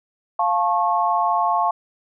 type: chord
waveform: sine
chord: F augmented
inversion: none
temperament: just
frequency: 698.5 / 873.1 / 1091.3 Hz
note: F5 / A5 / C#6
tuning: 0 / -14 / -27 cents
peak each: -21 dBFS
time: 0.39-1.71 s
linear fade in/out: 5 ms
effects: none